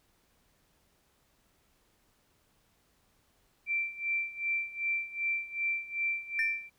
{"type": "tone with tremolo", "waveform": "sine", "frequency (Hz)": 2348, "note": "D7", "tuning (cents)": -1, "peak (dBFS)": -27, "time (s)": [3.66, 6.7], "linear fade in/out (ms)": 50, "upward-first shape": "sine", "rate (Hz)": 2.6, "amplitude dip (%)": 85}
{"type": "tone with exponential decay", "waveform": "triangle", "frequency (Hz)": 1800, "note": "A6", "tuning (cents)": 39, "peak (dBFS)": -25, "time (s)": [6.39, 6.66], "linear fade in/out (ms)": 1, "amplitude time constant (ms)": 57}
{"effects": ["pink hiss -70 dBFS RMS until 6.78 s"]}